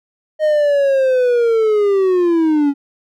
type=linear sweep; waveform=triangle; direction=down; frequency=622.3 to 277.2 Hz; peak=-9 dBFS; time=0.39-2.74 s; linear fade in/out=50 ms; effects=none